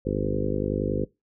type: harmonic tone with a mistuned harmonic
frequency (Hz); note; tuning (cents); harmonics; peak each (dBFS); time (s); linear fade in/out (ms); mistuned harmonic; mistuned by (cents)
50.7; G#1; -41; 1 / 2 / 3 / 4 / 5 / 6 / 7 / 8 / 9 / 10; -33 / -33 / -33 / -33 / -33 / -33 / -33 / -33 / -33 / -33; 0.05-1.05; 10; 2; -29
effects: noise-tail reverb RT60 0.2 s tail -21 dB re dry